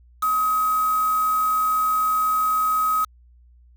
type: tone with quantisation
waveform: sine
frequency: 1267 Hz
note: D#6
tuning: 31 cents sharp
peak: -18 dBFS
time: 0.22-3.05 s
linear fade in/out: 10 ms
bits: 5
effects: added 60 Hz sine -49 dBFS peak until 3.76 s